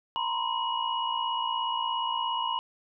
sine tone cluster, 928 / 988 / 1045 / 2907 Hz, A#5 / B5 / C6 / F#7, -8 / 0 / -2 / -31 cents, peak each -31 / -33 / -34 / -33 dBFS, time 0.16-2.59 s, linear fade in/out 0 ms, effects none

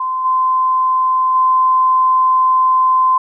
sine tone with level steps, 1033 Hz, C6, 22 cents flat, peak -16 / -11 / -9 dBFS, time 0-3.18 s, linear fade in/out 5 ms, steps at 0.24 / 1.34 s, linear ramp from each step 20 ms, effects none

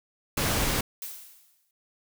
pink noise, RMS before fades -26 dBFS, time 0.37-0.81 s, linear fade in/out 5 ms
blue noise with exponential decay, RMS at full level -35 dBFS, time 1.02-1.71 s, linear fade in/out 2 ms, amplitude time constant 150 ms
effects none

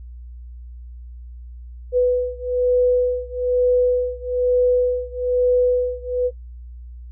sine beating tone pair, 496.2 / 497.3 Hz, B4 / B4, +8 / +12 cents, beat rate 1.1 Hz, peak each -18 / -19 dBFS, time 1.92-6.31 s, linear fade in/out 50 ms, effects noise-tail reverb RT60 0.1 s tail -20 dB re dry + added 60 Hz sine -34 dBFS peak until 7.11 s

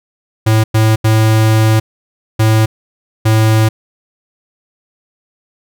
square tone bursts at uneven times, 110 Hz, A2, in tune, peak -8 dBFS, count 5, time 0.46-0.64 / 0.74-0.96 / 1.04-1.8 / 2.39-2.66 / 3.25-3.69 s, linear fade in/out 10 ms, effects none

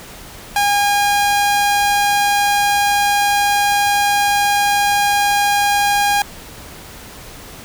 sawtooth tone, 814 Hz, G#5, 35 cents flat, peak -9 dBFS, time 0.56-6.22 s, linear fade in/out 2 ms, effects pink hiss -36 dBFS RMS until 7.64 s

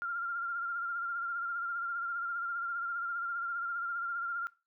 sine tone with vibrato, 1388 Hz, F6, 11 cents flat, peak -33 dBFS, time 0.02-4.47 s, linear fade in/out 0 ms, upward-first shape sine, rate 15 Hz, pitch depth 39 cents each way, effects noise-tail reverb RT60 0.3 s tail -21 dB re dry

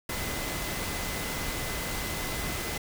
sine tone in noise, 2031 Hz, B6, 48 cents sharp, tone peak -41 dBFS, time 0.09-2.78 s, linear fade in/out 5 ms, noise pink, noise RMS -33 dBFS, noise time 0.09-2.78 s, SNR -11 dB, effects none

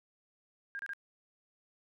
sine tone bursts, 1613 Hz, G6, 49 cents sharp, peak -37 dBFS, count 3, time 0.75-0.934 s, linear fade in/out 0 ms, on 42 ms, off 29 ms, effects none

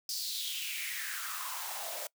white noise with high-pass filter sweep, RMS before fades -38 dBFS, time 0.09-2.07 s, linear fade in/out 2 ms, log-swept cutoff 5100 to 540 Hz, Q 5, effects noise-tail reverb RT60 0.1 s tail -23 dB re dry

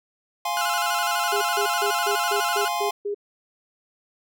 square chord, F minor, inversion none, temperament equal, 698.5 / 830.6 / 1046.5 Hz, F5 / Ab5 / C6, 0 / 0 / 0 cents, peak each -29 dBFS, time 0.45-2.91 s, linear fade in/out 5 ms
sawtooth tone with vibrato, 1396.9 Hz, F6, in tune, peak -22 dBFS, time 0.57-2.68 s, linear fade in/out 0 ms, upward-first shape square, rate 12 Hz, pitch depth 70 cents each way
sine tone bursts, 408.6 Hz, G#4, 28 cents flat, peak -24 dBFS, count 8, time 1.32-3.146 s, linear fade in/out 10 ms, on 97 ms, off 150 ms
effects none

